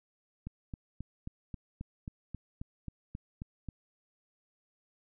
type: click train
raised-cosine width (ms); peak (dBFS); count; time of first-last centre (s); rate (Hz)
5; -27; 13; 0.47-3.687; 3.73
effects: none